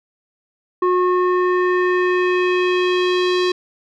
square tone with low-pass filter sweep, 362.4 Hz, F#4, 36 cents flat, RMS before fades -17 dBFS, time 0.82-3.52 s, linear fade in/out 5 ms, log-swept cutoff 1100 to 4300 Hz, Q 2.2, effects none

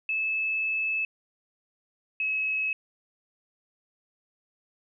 sine tone pair in turn, 2609 / 2573 Hz, E7 / E7, -18 / -43 cents, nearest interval unison, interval 25 cents, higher first, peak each -25 dBFS, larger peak neither, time 0.09-1.05 / 2.2-2.73 s, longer first, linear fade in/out 2 ms, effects none

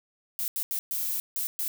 violet noise bursts at uneven times, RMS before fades -30 dBFS, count 6, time 0.39-0.48 / 0.56-0.63 / 0.71-0.79 / 0.91-1.2 / 1.36-1.47 / 1.59-1.68 s, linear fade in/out 0 ms, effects none

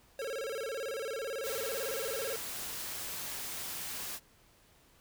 square tone with vibrato, 493.9 Hz, B4, in tune, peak -36 dBFS, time 0.19-2.36 s, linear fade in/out 2 ms, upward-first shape square, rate 18 Hz, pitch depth 170 cents each way
white noise, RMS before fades -40 dBFS, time 1.42-4.2 s, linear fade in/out 50 ms
effects pink hiss -64 dBFS RMS until 5 s

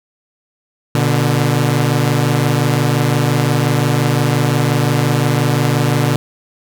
sawtooth tone pair together, 121.1 / 146.83 Hz, B2 / D3, -34 / 0 cents, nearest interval minor third, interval 334 cents, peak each -11 dBFS, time 0.95-6.16 s, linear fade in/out 0 ms, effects none

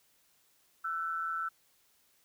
sine tone pair together, 1334.9 / 1500 Hz, E6 / F#6, +21 / +23 cents, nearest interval major second, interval 202 cents, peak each -33 / -39 dBFS, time 0.84-1.49 s, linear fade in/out 10 ms, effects white hiss -69 dBFS RMS until 2.24 s

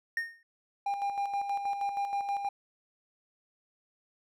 triangle tone with exponential decay, 1841 Hz, A#6, 22 cents flat, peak -24 dBFS, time 0.17-0.43 s, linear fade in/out 2 ms, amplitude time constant 55 ms
triangle tone with tremolo, 802 Hz, G5, 39 cents sharp, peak -26 dBFS, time 0.86-2.49 s, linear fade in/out 5 ms, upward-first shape square, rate 6.3 Hz, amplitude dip 50%
effects none

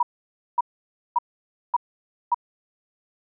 sine tone bursts, 962 Hz, B5, 46 cents flat, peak -16 dBFS, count 5, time 0-2.345 s, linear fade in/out 5 ms, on 29 ms, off 550 ms, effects none

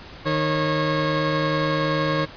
20% pulse tone pair together, 154.46 / 546 Hz, D#3 / C#5, -12 / -26 cents, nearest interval octave + minor seventh, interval 2186 cents, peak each -18 dBFS, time 0.25-2.26 s, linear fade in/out 20 ms, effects pink hiss -41 dBFS RMS until 2.36 s + resampled to 11025 Hz

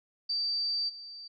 sine tone with level steps, 4646 Hz, D8, 20 cents flat, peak -28 / -42 dBFS, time 0.29-1.28 s, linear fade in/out 10 ms, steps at 0.88 s, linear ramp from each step 20 ms, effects none

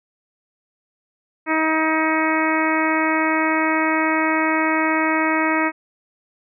harmonic tone, 316.5 Hz, D#4, 30 cents sharp, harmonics 1 / 2 / 3 / 4 / 5 / 6 / 7 / 8, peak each -21 / -26 / -24 / -25 / -28 / -25 / -25 / -32 dBFS, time 1.46-5.72 s, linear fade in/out 50 ms, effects none

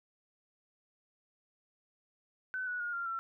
sine tone with pitch steps, 1514 / 1470.9 / 1429 / 1388.3 / 1348.8 Hz, F#6 / F#6 / F6 / F6 / E6, +39 / -11 / +39 / -11 / +39 cents, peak -34 dBFS, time 2.54-3.19 s, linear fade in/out 0 ms, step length 130 ms, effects none

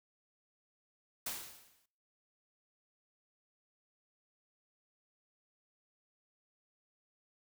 white noise with exponential decay, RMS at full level -37 dBFS, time 1.26-1.86 s, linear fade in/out 5 ms, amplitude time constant 130 ms, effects noise-tail reverb RT60 0.7 s tail -25 dB re dry

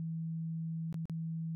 sine tone with dropouts, 163 Hz, E3, 19 cents flat, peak -35 dBFS, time 0-1.55 s, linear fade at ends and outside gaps 0 ms, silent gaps 0.927-0.943 / 1.055-1.097 s, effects none

